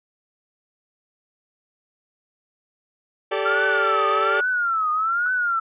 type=chord; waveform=sawtooth; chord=G suspended second; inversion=none; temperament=equal with one note detuned; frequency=392 / 440 / 579.6 Hz; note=G4 / A4 / D5; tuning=0 / 0 / -23 cents; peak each=-22 dBFS; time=3.31-4.41 s; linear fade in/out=10 ms
type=tone with vibrato; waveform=sine; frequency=1362 Hz; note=F6; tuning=44 cents flat; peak=-19 dBFS; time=3.45-5.6 s; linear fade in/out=10 ms; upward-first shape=triangle; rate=1.2 Hz; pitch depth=190 cents each way
type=tone with exponential decay; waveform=sine; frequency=1324 Hz; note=E6; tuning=7 cents sharp; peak=-24 dBFS; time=5.26-5.34 s; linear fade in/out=1 ms; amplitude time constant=16 ms
effects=resampled to 8000 Hz